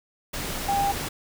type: tone in noise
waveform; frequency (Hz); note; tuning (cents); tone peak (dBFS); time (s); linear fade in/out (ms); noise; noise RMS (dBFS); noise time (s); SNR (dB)
sine; 799; G5; +33; -21; 0.68-0.92; 10; pink; -31; 0.33-1.09; +7
effects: none